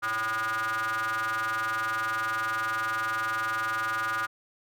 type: ring-modulated tone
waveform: square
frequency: 110 Hz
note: A2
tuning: in tune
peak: -25 dBFS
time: 0.02-4.27 s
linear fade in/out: 20 ms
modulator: 1330 Hz
effects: none